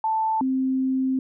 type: tone pair in turn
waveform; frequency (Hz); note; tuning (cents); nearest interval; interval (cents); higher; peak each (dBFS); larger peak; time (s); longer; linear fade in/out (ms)
sine; 882 / 262.2; A5 / C4; +4 / +4; octave + major sixth; 2100; first; -20; neither; 0.04-0.41 / 0.41-1.19; second; 2
effects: none